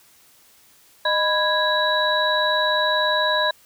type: tone cluster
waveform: sine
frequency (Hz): 615 / 994 / 1652 / 3909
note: D#5 / B5 / G#6 / B7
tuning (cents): -20 / +11 / -10 / -19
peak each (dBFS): -23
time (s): 1.05-3.51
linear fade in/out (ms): 5
effects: white hiss -54 dBFS RMS until 3.65 s